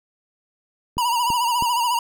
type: clicks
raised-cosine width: 3 ms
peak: -17 dBFS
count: 3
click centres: 0.97 / 1.303 / 1.624 s
type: tone with vibrato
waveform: square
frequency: 955 Hz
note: A#5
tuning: 42 cents sharp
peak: -19 dBFS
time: 0.98-1.99 s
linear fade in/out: 2 ms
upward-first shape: sine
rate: 14 Hz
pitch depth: 71 cents each way
effects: none